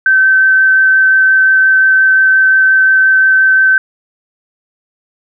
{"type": "tone with vibrato", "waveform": "sine", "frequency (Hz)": 1541, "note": "G6", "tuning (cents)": -30, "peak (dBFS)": -5, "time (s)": [0.06, 3.78], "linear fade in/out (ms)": 2, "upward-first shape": "sine", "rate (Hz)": 5.7, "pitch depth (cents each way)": 8, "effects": []}